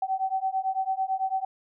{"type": "beating tone pair", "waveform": "sine", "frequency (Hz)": [760, 769], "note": ["F#5", "G5"], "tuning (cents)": [46, -33], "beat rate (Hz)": 9, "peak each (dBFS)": -28, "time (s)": [0.02, 1.45], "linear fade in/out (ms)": 5, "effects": []}